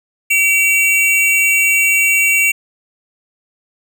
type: tone pair together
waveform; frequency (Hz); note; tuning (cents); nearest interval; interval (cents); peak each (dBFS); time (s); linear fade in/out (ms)
square; 2285 / 2728; D7 / F7; -48 / -41; minor third; 307; -14; 0.3-2.52; 10
effects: none